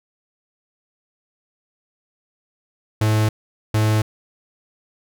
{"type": "tone pair in turn", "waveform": "45% pulse", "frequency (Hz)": [108, 108], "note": ["A2", "A2"], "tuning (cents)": [-32, -32], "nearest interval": "unison", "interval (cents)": 0, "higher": "neither", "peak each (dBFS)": -15, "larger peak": "neither", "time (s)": [[3.01, 3.29], [3.74, 4.02]], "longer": "neither", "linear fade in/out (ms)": 5, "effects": []}